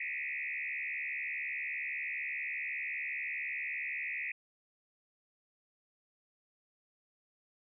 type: tone with frequency modulation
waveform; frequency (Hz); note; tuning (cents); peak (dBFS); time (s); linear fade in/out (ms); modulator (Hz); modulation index
sine; 2228; C#7; +8; -35; 0-4.32; 5; 72.5; 4.6
effects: none